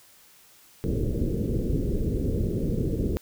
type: low-pass noise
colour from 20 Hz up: pink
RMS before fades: -26 dBFS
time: 0.84-3.17 s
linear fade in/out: 0 ms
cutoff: 480 Hz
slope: 48 dB/octave
effects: white hiss -55 dBFS RMS until 3.21 s